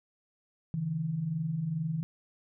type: tone pair together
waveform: sine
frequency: 139.46 / 161.8 Hz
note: C#3 / E3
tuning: +11 / -32 cents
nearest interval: minor third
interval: 257 cents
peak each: -37 / -30 dBFS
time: 0.74-2.03 s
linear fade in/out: 0 ms
effects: none